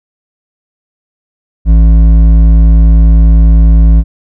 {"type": "tone with hard clipping", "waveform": "sine", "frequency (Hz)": 55, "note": "A1", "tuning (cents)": 0, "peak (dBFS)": -3, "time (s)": [1.65, 4.04], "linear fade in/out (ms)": 50, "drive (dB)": 8, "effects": []}